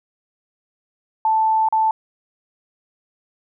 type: tone with dropouts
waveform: sine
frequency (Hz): 880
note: A5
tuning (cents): 0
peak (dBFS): -14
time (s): 1.25-1.91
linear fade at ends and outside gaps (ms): 2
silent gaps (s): 1.687-1.725
effects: none